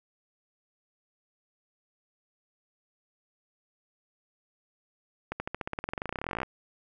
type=accelerating click train; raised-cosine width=0.5 ms; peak=-17 dBFS; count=30; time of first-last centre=5.32-6.432 s; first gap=80 ms; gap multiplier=0.94; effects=none